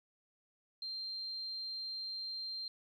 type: tone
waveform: sine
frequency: 4167 Hz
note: C8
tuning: 8 cents flat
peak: -39 dBFS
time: 0.82-2.68 s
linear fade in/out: 2 ms
effects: 12-bit